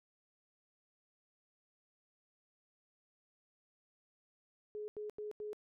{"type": "tone bursts", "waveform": "sine", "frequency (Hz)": 421.5, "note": "G#4", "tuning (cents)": 26, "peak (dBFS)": -40, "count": 4, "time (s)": [4.75, 5.531], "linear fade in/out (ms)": 0, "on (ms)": 130, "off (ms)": 87, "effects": []}